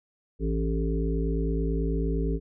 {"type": "harmonic tone with a mistuned harmonic", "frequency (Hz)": 55, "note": "A1", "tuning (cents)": 0, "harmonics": [1, 3, 5, 7, 8], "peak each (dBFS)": [-26, -31, -33, -34, -35], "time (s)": [0.39, 2.4], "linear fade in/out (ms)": 50, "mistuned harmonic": 7, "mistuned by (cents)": 27, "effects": []}